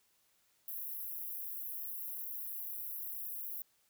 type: high-pass noise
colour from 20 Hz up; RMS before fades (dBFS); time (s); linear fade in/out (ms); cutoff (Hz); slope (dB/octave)
white; -42; 0.68-3.62; 2; 11000; 96
effects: white hiss -73 dBFS RMS until 3.89 s